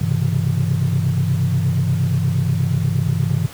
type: tone cluster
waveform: sine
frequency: 99.9 / 128.1 / 136.5 / 165 Hz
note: G2 / C3 / C#3 / E3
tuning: +33 / -36 / -26 / +2 cents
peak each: -20 dBFS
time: 0.01-3.47 s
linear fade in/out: 5 ms
effects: tanh soft clip ceiling -9 dBFS + pink hiss -38 dBFS RMS until 3.53 s